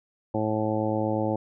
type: harmonic tone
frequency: 108.3 Hz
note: A2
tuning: 27 cents flat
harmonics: 1 / 2 / 3 / 4 / 5 / 6 / 7 / 8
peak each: -31 / -31 / -29 / -35 / -29 / -38 / -34 / -35 dBFS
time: 0.34-1.36 s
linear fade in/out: 5 ms
effects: none